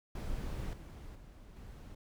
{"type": "noise with level steps", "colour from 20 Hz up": "brown", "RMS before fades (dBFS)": [-39, -48, -53, -49], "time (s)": [0.15, 1.95], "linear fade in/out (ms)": 5, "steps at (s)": [0.73, 1.15, 1.56], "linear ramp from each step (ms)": 5, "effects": []}